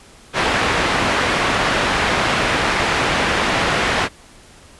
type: low-pass noise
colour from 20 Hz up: white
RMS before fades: -18 dBFS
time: 0.33-4.09 s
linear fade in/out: 50 ms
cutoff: 2100 Hz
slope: 12 dB/octave
effects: pink hiss -45 dBFS RMS until 4.79 s + resampled to 24000 Hz